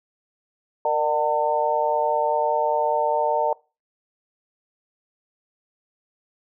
harmonic tone with a mistuned harmonic, 150.2 Hz, D3, 39 cents sharp, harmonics 3 / 4 / 5 / 6, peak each -27 / -23 / -27 / -22 dBFS, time 0.85-3.53 s, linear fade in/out 2 ms, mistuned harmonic 3, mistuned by +55 cents, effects noise-tail reverb RT60 0.3 s tail -23 dB re dry

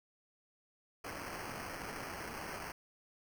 blue noise with sample-and-hold, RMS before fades -44 dBFS, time 1.04-2.72 s, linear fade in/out 5 ms, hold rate 3675 Hz, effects none

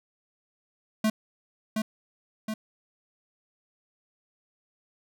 square tone with echo, 217.4 Hz, A3, 21 cents flat, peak -22 dBFS, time 1.04-1.1 s, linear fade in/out 5 ms, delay 720 ms, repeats 2, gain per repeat -4 dB, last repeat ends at 2.54 s, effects none

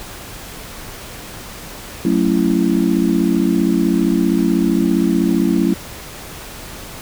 sine chord, F# minor seventh, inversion none, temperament just, 185 / 222 / 277.5 / 333 Hz, F#3 / A3 / C#4 / E4, 0 / +16 / +2 / +18 cents, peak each -18 dBFS, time 2.05-5.74 s, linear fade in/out 2 ms, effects pink hiss -33 dBFS RMS until 7.01 s

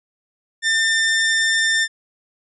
sawtooth tone, 1797 Hz, A6, 36 cents sharp, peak -12 dBFS, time 0.62-1.88 s, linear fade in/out 50 ms, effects resampled to 22050 Hz

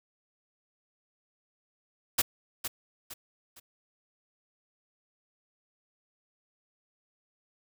white noise with echo, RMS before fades -24 dBFS, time 2.18-2.22 s, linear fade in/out 10 ms, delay 460 ms, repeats 3, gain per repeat -9 dB, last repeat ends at 3.6 s, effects none

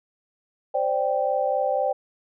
sine chord, C suspended second, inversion none, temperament equal, 523.3 / 587.3 / 784 Hz, C5 / D5 / G5, 0 / 0 / 0 cents, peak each -25 dBFS, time 0.74-1.93 s, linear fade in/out 10 ms, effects none

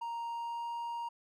triangle tone with pitch glide, 933 to 938.4 Hz, A#5 to A#5, +1 to +11 cents, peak -34 dBFS, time 0.01-1.09 s, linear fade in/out 10 ms, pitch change +10 cents, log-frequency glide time 0.26-0.71 s, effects none

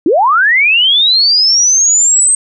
sine linear sweep, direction up, 279 to 8360 Hz, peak -6 dBFS, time 0.06-2.35 s, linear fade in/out 2 ms, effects none

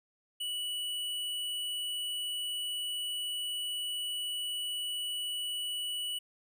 square tone, 2949 Hz, F#7, 6 cents flat, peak -34 dBFS, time 0.4-6.19 s, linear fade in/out 10 ms, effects none

